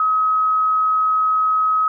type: tone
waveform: sine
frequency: 1273 Hz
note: D#6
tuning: 39 cents sharp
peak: -14 dBFS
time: 0-1.88 s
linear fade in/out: 2 ms
effects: none